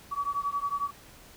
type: beating tone pair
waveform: sine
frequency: 1134 / 1145 Hz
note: C#6 / D6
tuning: +39 / -44 cents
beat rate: 11 Hz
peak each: -31 dBFS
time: 0.11-0.91 s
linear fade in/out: 20 ms
effects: pink hiss -52 dBFS RMS until 1.36 s